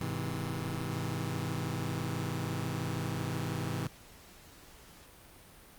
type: chord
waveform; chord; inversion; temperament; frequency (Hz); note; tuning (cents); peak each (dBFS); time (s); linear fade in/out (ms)
sawtooth; Ab augmented; none; just; 103.83 / 129.78 / 162.23; Ab2 / C3 / E3; 0 / -14 / -27; -34 / -33 / -33; 0.01-3.87; 0
effects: pink hiss -55 dBFS RMS until 5.78 s + Opus 48 kbps